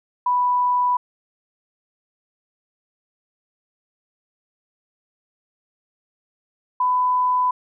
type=tone pair in turn; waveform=sine; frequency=987.8 / 999.9 Hz; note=B5 / B5; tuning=0 / +21 cents; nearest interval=unison; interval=21 cents; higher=second; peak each=-16 dBFS; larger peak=neither; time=0.26-0.97 / 6.8-7.51 s; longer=neither; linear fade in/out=5 ms; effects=none